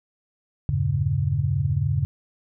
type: chord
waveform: sine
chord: E diminished seventh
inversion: none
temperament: equal with one note detuned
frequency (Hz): 82.41 / 98 / 116.54 / 140.44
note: E2 / G2 / Bb2 / Db3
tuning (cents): 0 / 0 / 0 / +23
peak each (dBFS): -29 / -25 / -28 / -23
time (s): 0.69-2.05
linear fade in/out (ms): 0
effects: none